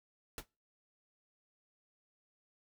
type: noise with exponential decay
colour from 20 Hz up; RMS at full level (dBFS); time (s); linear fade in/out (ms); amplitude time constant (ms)
pink; -37; 0.38-0.46; 1; 16
effects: noise-tail reverb RT60 0.3 s tail -24 dB re dry